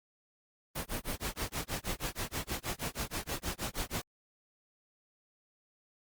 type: noise with tremolo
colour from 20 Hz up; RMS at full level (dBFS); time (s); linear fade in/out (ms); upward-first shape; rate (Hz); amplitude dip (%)
pink; -34; 0.75-4.02; 10; sine; 6.3; 100
effects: Opus 32 kbps